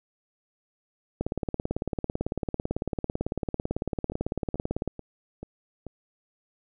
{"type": "two click trains", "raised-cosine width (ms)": 2, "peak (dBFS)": [-14, -24], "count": [67, 5], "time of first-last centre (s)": [[1.21, 4.877], [4.12, 5.867]], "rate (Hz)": [18, 2.29], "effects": []}